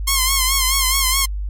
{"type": "tone with vibrato", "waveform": "5% pulse", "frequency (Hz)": 1062, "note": "C6", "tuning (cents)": 25, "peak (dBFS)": -3, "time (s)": [0.07, 1.26], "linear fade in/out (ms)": 10, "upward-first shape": "sine", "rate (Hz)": 4.7, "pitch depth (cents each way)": 66, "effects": ["added 50 Hz sine -21 dBFS peak until 1.49 s", "MP3 64 kbps"]}